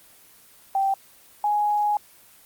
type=tone pair in turn; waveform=sine; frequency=781 / 832.8 Hz; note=G5 / G#5; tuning=-7 / +5 cents; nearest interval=minor second; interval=112 cents; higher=second; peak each=-19 dBFS; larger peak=neither; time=0.75-0.94 / 1.44-1.97 s; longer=second; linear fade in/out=2 ms; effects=white hiss -52 dBFS RMS until 2.45 s + Opus 24 kbps